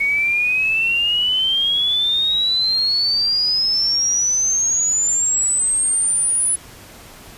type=exponential sweep; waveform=sine; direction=up; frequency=2217 to 10100 Hz; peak=-15 dBFS; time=0-6.56 s; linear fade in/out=10 ms; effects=pink hiss -41 dBFS RMS until 7.37 s + resampled to 32000 Hz